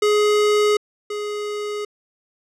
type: tone pair in turn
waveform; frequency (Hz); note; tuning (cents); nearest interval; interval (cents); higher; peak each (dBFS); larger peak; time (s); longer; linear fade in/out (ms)
square; 418.9 / 416.9; G#4 / G#4; +15 / +7; unison; 8; first; -15 / -25; first; 0.02-0.77 / 1.1-1.85; neither; 5
effects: low-pass 8000 Hz 12 dB/octave